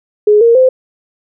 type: tone with pitch steps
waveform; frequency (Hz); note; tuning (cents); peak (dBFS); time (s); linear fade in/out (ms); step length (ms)
sine; 419.2 / 465.1 / 516.1; G#4 / A#4 / C5; +16 / -4 / -24; -4; 0.27-0.69; 5; 140
effects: none